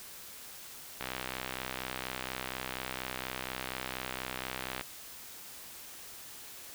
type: click train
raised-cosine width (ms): 0.3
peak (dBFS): -19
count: 245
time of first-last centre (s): 1.01-4.811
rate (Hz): 64.2
effects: white hiss -48 dBFS RMS until 6.74 s